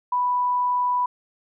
sine tone, 987.8 Hz, B5, in tune, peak -19 dBFS, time 0.12-1.06 s, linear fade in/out 5 ms, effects none

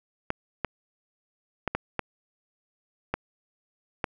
clicks, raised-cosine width 0.5 ms, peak -11 dBFS, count 7, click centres 0.304 / 0.647 / 1.677 / 1.75 / 1.993 / 3.14 / 4.042 s, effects none

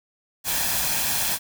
white noise with comb filter, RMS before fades -24 dBFS, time 0.44-1.39 s, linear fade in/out 50 ms, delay 1.2 ms, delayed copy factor +0.5, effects none

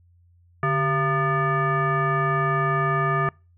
sine tone with frequency modulation, 680 Hz, F5, 46 cents flat, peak -19 dBFS, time 0.63-3.29 s, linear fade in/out 2 ms, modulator 535 Hz, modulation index 1.9, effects noise-tail reverb RT60 0.3 s tail -26 dB re dry + added 87 Hz sine -54 dBFS peak until 3.57 s

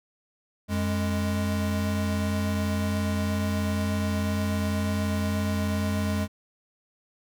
square tone pair together, 90.2 / 207.7 Hz, F#2 / G#3, -44 / 0 cents, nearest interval octave + major second, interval 1444 cents, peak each -28 dBFS, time 0.68-6.28 s, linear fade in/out 50 ms, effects none

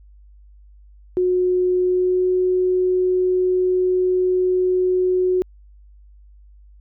sine tone with pitch glide, 363.8 to 367 Hz, F#4 to F#4, -29 to -14 cents, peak -15 dBFS, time 1.17-5.42 s, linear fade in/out 0 ms, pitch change +15 cents, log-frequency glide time 1.83-2.28 s, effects added 50 Hz sine -44 dBFS peak until 6.8 s

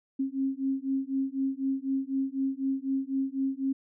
sine beating tone pair, 267.1 / 271.1 Hz, C4 / C#4, +36 / -38 cents, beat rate 4 Hz, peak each -30 dBFS, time 0.19-3.73 s, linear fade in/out 10 ms, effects none

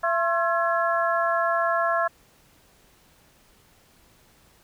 harmonic tone with a mistuned harmonic, 337.1 Hz, E4, 39 cents sharp, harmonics 2 / 3 / 4 / 5, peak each -24 / -26 / -27 / -28 dBFS, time 0.03-2.08 s, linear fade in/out 10 ms, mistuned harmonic 3, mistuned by +97 cents, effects pink hiss -58 dBFS RMS until 4.63 s

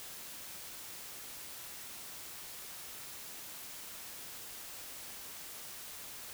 silence, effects white hiss -47 dBFS RMS until 6.33 s

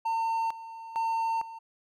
triangle tone with tremolo, 906 Hz, A#5, 50 cents flat, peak -24 dBFS, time 0.05-1.59 s, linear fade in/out 10 ms, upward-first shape square, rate 1.1 Hz, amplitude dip 80%, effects none

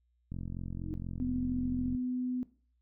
click train, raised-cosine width 5 ms, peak -27 dBFS, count 73, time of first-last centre 0.32-1.949 s, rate 44.2 Hz
sine tone with exponential growth, 311.1 Hz, D#4, in tune, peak -33 dBFS, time 0.72-0.94 s, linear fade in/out 0 ms, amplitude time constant 47 ms
sine tone, 251.2 Hz, B3, 30 cents sharp, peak -31 dBFS, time 1.2-2.43 s, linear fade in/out 0 ms
effects noise-tail reverb RT60 0.4 s tail -18 dB re dry + added 60 Hz sine -70 dBFS peak until 2.81 s

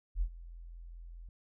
sine tone with ADSR envelope, 42.38 Hz, E1, 49 cents sharp, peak -26 dBFS, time 0.15-1.29 s, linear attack 63 ms, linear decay 71 ms, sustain -19 dB, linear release 3 ms, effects none

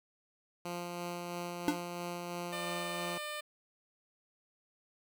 10% pulse tone with tremolo, 174.61 Hz, F3, in tune, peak -29 dBFS, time 0.65-3.18 s, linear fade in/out 5 ms, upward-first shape sine, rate 3 Hz, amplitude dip 25%
square tone with exponential decay, 297.4 Hz, D4, 22 cents sharp, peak -24 dBFS, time 1.68-1.81 s, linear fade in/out 1 ms, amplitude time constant 27 ms
10% pulse tone, 600 Hz, D5, 37 cents sharp, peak -30 dBFS, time 2.52-3.41 s, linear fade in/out 10 ms
effects none

